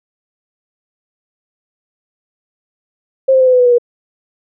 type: tone with pitch steps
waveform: sine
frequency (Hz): 531 / 523.4 / 515.9 / 508.5 / 501.2 / 494 / 486.9 / 479.9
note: C5 / C5 / C5 / C5 / B4 / B4 / B4 / B4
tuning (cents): +25 / 0 / -24 / -50 / +25 / 0 / -25 / -50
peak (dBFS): -6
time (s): 3.28-3.784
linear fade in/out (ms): 10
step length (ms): 63
effects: none